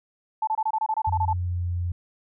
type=tone bursts; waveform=sine; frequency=875 Hz; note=A5; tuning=10 cents flat; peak=-21 dBFS; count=12; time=0.42-1.331 s; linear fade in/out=5 ms; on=53 ms; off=25 ms
type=tone with pitch glide; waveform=sine; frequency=89.2 to 87.77 Hz; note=F2 to F2; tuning=+37 to +9 cents; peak=-24 dBFS; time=1.07-1.92 s; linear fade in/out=5 ms; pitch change=-28 cents; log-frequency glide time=1.36-1.68 s
effects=none